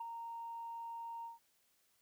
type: tone with ADSR envelope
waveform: sine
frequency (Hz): 926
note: A#5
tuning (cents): -12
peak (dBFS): -37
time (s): 0-1.39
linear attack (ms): 8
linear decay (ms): 16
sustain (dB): -5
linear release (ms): 150
effects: tanh soft clip ceiling -37 dBFS + white hiss -75 dBFS RMS until 2.01 s